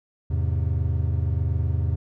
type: chord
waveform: triangle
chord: E augmented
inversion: none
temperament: equal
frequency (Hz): 82.41 / 103.83 / 130.81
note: E2 / G#2 / B#2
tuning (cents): 0 / 0 / 0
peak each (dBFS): -21 / -25 / -26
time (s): 0.3-1.96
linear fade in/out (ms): 10
effects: none